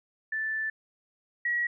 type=tone pair in turn; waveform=sine; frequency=1759 / 1915.5 Hz; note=A6 / A#6; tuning=-1 / +47 cents; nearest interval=minor second; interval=148 cents; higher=second; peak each=-28 / -25 dBFS; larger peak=second; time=0.32-0.7 / 1.45-1.67 s; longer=first; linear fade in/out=5 ms; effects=none